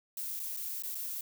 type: noise with dropouts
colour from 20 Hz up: violet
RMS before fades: -38 dBFS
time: 0.17-1.21 s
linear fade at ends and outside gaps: 2 ms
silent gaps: 0.395-0.399 / 0.566-0.57 / 0.823-0.835 / 0.947-0.952 s
effects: none